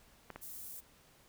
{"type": "clicks", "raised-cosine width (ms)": 0.5, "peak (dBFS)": -29, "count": 2, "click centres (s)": [0.303, 0.36]}
{"type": "high-pass noise", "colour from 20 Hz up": "white", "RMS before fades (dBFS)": -47, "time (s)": [0.41, 0.81], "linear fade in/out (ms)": 20, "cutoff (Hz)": 9300, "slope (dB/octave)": 12}
{"effects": ["pink hiss -64 dBFS RMS until 1.28 s"]}